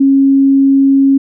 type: tone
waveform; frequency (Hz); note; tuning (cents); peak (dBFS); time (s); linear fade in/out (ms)
sine; 273.1; C#4; -26; -5; 0-1.18; 10
effects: none